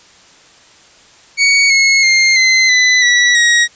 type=tone with pitch steps; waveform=sawtooth; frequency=2238 / 2177 / 2117 / 2059 / 2003 / 1948.3 / 1895 Hz; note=C#7 / C#7 / C7 / C7 / B6 / B6 / A#6; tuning=+16 / -32 / +20 / -28 / +24 / -24 / +28 cents; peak=-4 dBFS; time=1.37-3.68 s; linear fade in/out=50 ms; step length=330 ms; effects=white hiss -44 dBFS RMS until 3.75 s + resampled to 16000 Hz